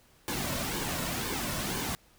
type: noise with flanger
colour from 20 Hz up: pink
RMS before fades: -33 dBFS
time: 0.28-1.95 s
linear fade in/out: 0 ms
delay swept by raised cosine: 1.5 to 2.5 ms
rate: 2 Hz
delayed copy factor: -0.55
effects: pink hiss -62 dBFS RMS until 2.18 s